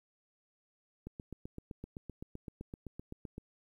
click train, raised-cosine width 3 ms, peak -30 dBFS, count 19, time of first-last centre 1.07-3.381 s, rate 7.79 Hz, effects 11-bit

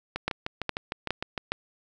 two click trains, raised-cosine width 0.3 ms, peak -14 / -10 dBFS, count 9 / 4, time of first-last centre 0.16-1.378 / 0.28-1.52 s, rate 6.57 / 2.42 Hz, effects none

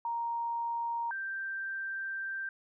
sine tone pair in turn, 934 / 1570.8 Hz, A#5 / G6, +3 / +3 cents, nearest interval major sixth, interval 900 cents, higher second, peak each -31 / -34 dBFS, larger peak first, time 0.05-1.11 / 1.11-2.49 s, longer second, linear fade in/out 2 ms, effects none

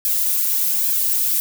violet noise with flanger, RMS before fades -19 dBFS, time 0.05-1.4 s, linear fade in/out 0 ms, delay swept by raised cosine 1.2 to 3.6 ms, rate 1.2 Hz, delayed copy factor +1, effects none

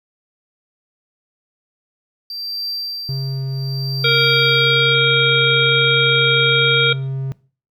triangle tone with tremolo, 4699 Hz, D8, in tune, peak -20 dBFS, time 2.3-4.94 s, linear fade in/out 2 ms, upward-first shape triangle, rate 0.65 Hz, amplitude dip 90%
triangle tone, 134.2 Hz, C3, 44 cents sharp, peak -18 dBFS, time 3.09-7.32 s, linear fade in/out 0 ms
harmonic tone, 466.2 Hz, A#4, in tune, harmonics 1 / 3 / 5 / 7 / 8, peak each -19 / -19 / -19 / -19 / -19 dBFS, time 4.04-6.93 s, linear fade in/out 5 ms
effects noise-tail reverb RT60 0.4 s tail -21 dB re dry

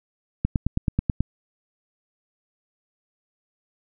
click train, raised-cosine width 5 ms, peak -8 dBFS, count 8, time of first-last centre 0.45-1.206 s, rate 9.26 Hz, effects none

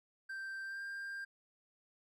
triangle tone with pitch glide, 1568 to 1593.6 Hz, G6 to G6, 0 to +28 cents, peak -39 dBFS, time 0.29-1.25 s, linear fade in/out 10 ms, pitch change +28 cents, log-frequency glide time 0.63-0.82 s, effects none

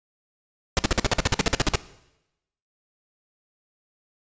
pink noise bursts, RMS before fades -19 dBFS, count 15, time 0.77-1.756 s, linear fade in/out 0 ms, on 20 ms, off 49 ms, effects noise-tail reverb RT60 0.9 s tail -18 dB re dry + resampled to 16000 Hz

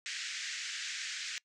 pink band-pass noise, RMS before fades -40 dBFS, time 0.06-1.38 s, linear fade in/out 0 ms, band 1600 to 7400 Hz, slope 48 dB/octave, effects noise-tail reverb RT60 0.1 s tail -23 dB re dry

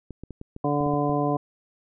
clicks, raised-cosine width 3 ms, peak -24 dBFS, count 9, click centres 0.107 / 0.236 / 0.307 / 0.414 / 0.564 / 0.809 / 0.864 / 0.937 / 1.096 s
harmonic tone, 145.4 Hz, D3, 17 cents flat, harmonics 1 / 2 / 3 / 4 / 5 / 7, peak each -28 / -26 / -29 / -30 / -28 / -31 dBFS, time 0.64-1.37 s, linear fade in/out 5 ms
effects none

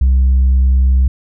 sine tone with tanh clipping, 64.9 Hz, C2, 13 cents flat, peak -8 dBFS, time 0.01-1.08 s, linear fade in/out 5 ms, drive 1 dB, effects none

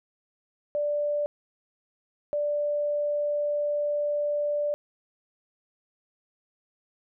sine tone pair in turn, 587.3 / 587.3 Hz, D5 / D5, 0 / 0 cents, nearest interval unison, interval 0 cents, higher neither, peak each -24 dBFS, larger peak neither, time 0.75-1.26 / 2.33-4.74 s, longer second, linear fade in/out 0 ms, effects none

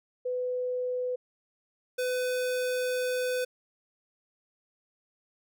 sine / square tone pair in turn, 500 / 502.5 Hz, B4 / B4, +21 / +30 cents, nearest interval unison, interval 9 cents, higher second, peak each -28 dBFS, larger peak neither, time 0.25-1.16 / 1.98-3.45 s, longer second, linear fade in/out 10 ms, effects none

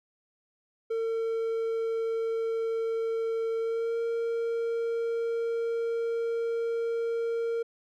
triangle tone with pitch glide, 453.1 to 462.1 Hz, A#4 to A#4, -49 to -15 cents, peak -25 dBFS, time 0.9-7.63 s, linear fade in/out 10 ms, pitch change +34 cents, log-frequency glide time 3.59-3.98 s, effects none

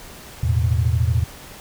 sine chord, E suspended fourth, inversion none, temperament equal, 82.41 / 110 / 123.47 Hz, E2 / A2 / B2, 0 / 0 / 0 cents, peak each -19 / -20 / -22 dBFS, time 0.43-1.24 s, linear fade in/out 5 ms, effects pink hiss -40 dBFS RMS until 1.6 s

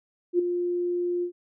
sine tone with ADSR envelope, 352.3 Hz, F4, 15 cents sharp, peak -16 dBFS, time 0.33-1.32 s, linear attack 61 ms, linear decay 8 ms, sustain -8 dB, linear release 90 ms, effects none

